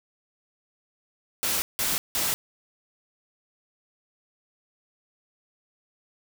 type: noise bursts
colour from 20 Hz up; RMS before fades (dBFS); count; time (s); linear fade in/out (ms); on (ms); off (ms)
white; -26; 3; 1.43-2.34; 0; 190; 170
effects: none